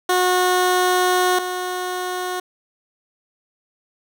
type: tone pair in turn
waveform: 15% pulse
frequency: 364 / 364 Hz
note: F#4 / F#4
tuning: -28 / -28 cents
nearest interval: unison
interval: 0 cents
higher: neither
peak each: -9 / -17 dBFS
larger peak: first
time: 0.09-1.39 / 1.39-2.4 s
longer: first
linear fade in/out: 5 ms
effects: none